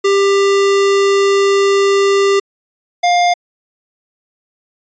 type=tone pair in turn; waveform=square; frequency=396.4 / 705 Hz; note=G4 / F5; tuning=+19 / +16 cents; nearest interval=minor seventh; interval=997 cents; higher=second; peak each=-10 dBFS; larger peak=neither; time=0.04-2.4 / 3.03-3.34 s; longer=first; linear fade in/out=10 ms; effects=resampled to 16000 Hz